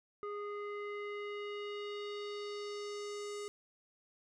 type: tone with low-pass filter sweep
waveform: square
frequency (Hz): 412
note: G#4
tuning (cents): -14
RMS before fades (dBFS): -42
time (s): 0.23-3.48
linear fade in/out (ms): 0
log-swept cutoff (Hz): 1400 to 7900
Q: 2.2
effects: none